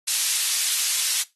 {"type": "high-pass noise", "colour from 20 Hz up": "pink", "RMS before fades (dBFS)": -23, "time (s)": [0.07, 1.23], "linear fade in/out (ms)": 10, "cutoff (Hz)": 4000, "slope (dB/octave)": 12, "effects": ["noise-tail reverb RT60 0.2 s tail -17 dB re dry", "AAC 32 kbps"]}